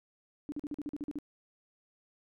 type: tone bursts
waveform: sine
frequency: 293.5 Hz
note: D4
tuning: 1 cent flat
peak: -34 dBFS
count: 10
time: 0.49-1.187 s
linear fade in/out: 0 ms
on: 31 ms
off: 43 ms
effects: none